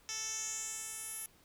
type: tone with band-pass filter sweep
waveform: 10% pulse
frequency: 440 Hz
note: A4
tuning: in tune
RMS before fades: -41 dBFS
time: 0.09-1.26 s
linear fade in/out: 0 ms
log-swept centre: 5300 to 11000 Hz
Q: 3.8
effects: pink hiss -65 dBFS RMS until 1.44 s

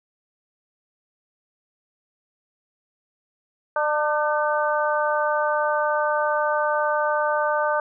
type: harmonic tone with a mistuned harmonic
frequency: 299.4 Hz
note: D4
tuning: 33 cents sharp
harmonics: 2 / 3 / 4 / 5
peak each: -23 / -25 / -26 / -27 dBFS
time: 3.76-7.8 s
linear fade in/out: 2 ms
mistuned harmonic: 5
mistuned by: +28 cents
effects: none

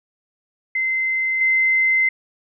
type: tone with level steps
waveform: sine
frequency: 2068 Hz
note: C7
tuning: 21 cents flat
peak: -18 / -14 dBFS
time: 0.75-2.09 s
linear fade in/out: 5 ms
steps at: 1.41 s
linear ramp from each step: 2 ms
effects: none

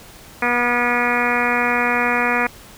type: harmonic tone with a mistuned harmonic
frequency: 242.6 Hz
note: B3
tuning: 31 cents flat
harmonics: 1 / 2 / 3 / 4 / 5 / 6 / 7 / 8 / 9 / 10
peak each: -25 / -25 / -25 / -25 / -25 / -25 / -25 / -25 / -25 / -25 dBFS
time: 0.42-2.47 s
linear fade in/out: 5 ms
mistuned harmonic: 6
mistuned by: -22 cents
effects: pink hiss -42 dBFS RMS until 2.77 s

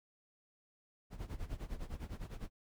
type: noise with tremolo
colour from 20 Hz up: brown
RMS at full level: -40 dBFS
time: 1.1-2.5 s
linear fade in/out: 50 ms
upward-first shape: sine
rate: 9.9 Hz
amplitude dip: 85%
effects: none

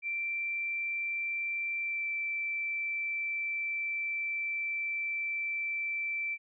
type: tone with pitch glide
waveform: sine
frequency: 2349 to 2334 Hz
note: D7 to D7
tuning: 0 to -11 cents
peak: -31 dBFS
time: 0.02-6.38 s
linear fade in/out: 50 ms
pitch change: -11 cents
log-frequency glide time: 1.8-2.07 s
effects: none

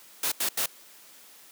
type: noise bursts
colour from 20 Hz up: white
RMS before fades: -27 dBFS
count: 3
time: 0.23-0.661 s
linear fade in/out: 5 ms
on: 89 ms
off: 82 ms
effects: white hiss -52 dBFS RMS until 1.51 s + high-pass 200 Hz 12 dB/octave

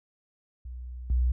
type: tone with level steps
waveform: sine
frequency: 61.74 Hz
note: B1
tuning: in tune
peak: -36 / -21 dBFS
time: 0.65-1.32 s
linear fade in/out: 5 ms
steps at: 1.1 s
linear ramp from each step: 2 ms
effects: none

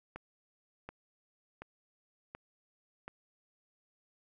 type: click train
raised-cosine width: 0.5 ms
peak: -28 dBFS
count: 5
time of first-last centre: 0.16-3.08 s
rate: 1.37 Hz
effects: none

